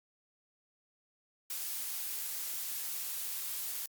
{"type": "noise", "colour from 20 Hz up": "blue", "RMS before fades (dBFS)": -38, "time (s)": [1.5, 3.86], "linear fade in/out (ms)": 2, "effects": ["Opus 48 kbps"]}